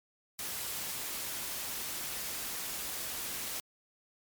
white noise, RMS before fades -38 dBFS, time 0.39-3.6 s, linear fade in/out 0 ms, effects MP3 96 kbps

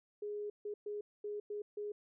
sine tone bursts at uneven times, 415.3 Hz, G#4, in tune, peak -38 dBFS, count 6, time 0.22-0.5 / 0.65-0.74 / 0.86-1.01 / 1.24-1.4 / 1.5-1.62 / 1.77-1.92 s, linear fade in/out 5 ms, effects none

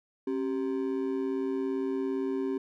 triangle ring-modulated tone, 329.6 Hz, E4, in tune, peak -23 dBFS, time 0.27-2.58 s, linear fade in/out 5 ms, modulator 58.8 Hz, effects none

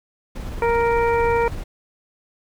brown noise with tremolo, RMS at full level -28 dBFS, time 0.35-1.64 s, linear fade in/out 10 ms, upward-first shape sine, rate 18 Hz, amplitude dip 30%
harmonic tone, 467.2 Hz, A#4, 4 cents sharp, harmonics 1 / 2 / 3 / 4 / 5, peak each -18 / -21 / -30 / -32 / -30 dBFS, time 0.62-1.48 s, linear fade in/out 2 ms
effects none

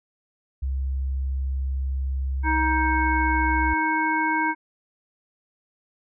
sine tone with pitch glide, 66.7 to 64.39 Hz, C2 to C2, +34 to -27 cents, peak -23 dBFS, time 0.62-3.74 s, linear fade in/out 10 ms, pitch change -61 cents, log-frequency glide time 2.42-3.32 s
harmonic tone, 314.3 Hz, D#4, 18 cents sharp, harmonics 1 / 3 / 5 / 7, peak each -27 / -23 / -26 / -29 dBFS, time 2.43-4.55 s, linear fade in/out 50 ms
effects none

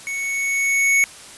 square tone with level ramp, 2217 Hz, C#7, in tune, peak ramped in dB -25 to -13 dBFS, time 0.07-1.04 s, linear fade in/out 0 ms, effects white hiss -40 dBFS RMS until 1.37 s + resampled to 24000 Hz

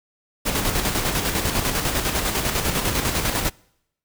pink noise with tremolo, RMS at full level -21 dBFS, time 0.45-3.5 s, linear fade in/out 20 ms, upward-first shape square, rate 10 Hz, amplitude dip 45%, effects noise-tail reverb RT60 0.8 s tail -26 dB re dry

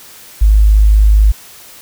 sine tone, 52.2 Hz, G#1, 10 cents sharp, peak -4 dBFS, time 0.41-1.32 s, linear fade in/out 10 ms, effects white hiss -37 dBFS RMS until 1.81 s

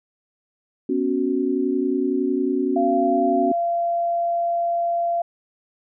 sine chord, B suspended second, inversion none, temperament just, 246.9 / 277.8 / 370.4 Hz, B3 / C#4 / F#4, 0 / +4 / +2 cents, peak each -25 / -22 / -23 dBFS, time 0.89-3.52 s, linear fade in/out 5 ms
sine tone, 686 Hz, F5, 31 cents flat, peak -19 dBFS, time 2.76-5.22 s, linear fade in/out 5 ms
effects none

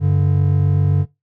triangle tone pair together, 96.3 / 144.15 Hz, G2 / D3, -30 / -32 cents, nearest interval perfect fifth, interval 698 cents, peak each -13 dBFS, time 0-1.06 s, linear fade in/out 50 ms, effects noise-tail reverb RT60 0.2 s tail -20 dB re dry

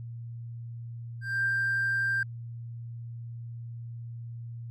triangle tone with ADSR envelope, 1583 Hz, G6, 17 cents sharp, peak -20 dBFS, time 1.21-2.23 s, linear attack 240 ms, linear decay 54 ms, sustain -2 dB, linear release 3 ms, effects tanh soft clip ceiling -22 dBFS + added 117 Hz sine -37 dBFS peak until 4.7 s

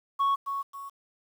sine tone with echo, 1108.7 Hz, C#6, in tune, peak -19 dBFS, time 0.19-0.36 s, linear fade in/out 20 ms, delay 270 ms, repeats 2, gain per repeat -9 dB, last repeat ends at 0.9 s, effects tanh soft clip ceiling -21 dBFS + 9-bit

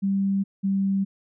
sine tone pair in turn, 196 / 195.16 Hz, G3 / G3, 0 / -7 cents, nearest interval unison, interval 7 cents, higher first, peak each -20 dBFS, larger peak neither, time 0.02-0.44 / 0.63-1.05 s, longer neither, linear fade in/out 20 ms, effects none

